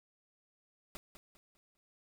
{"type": "noise with echo", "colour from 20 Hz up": "pink", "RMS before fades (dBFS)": -45, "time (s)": [0.95, 0.97], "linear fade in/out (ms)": 0, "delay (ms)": 200, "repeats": 4, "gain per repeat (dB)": -9, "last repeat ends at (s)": 1.77, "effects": []}